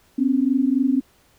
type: tone pair together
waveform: sine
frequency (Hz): 253.5 / 277.2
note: B3 / C#4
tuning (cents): +45 / 0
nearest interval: major second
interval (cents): 155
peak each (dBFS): -19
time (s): 0.18-1.01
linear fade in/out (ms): 10
effects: pink hiss -58 dBFS RMS until 1.38 s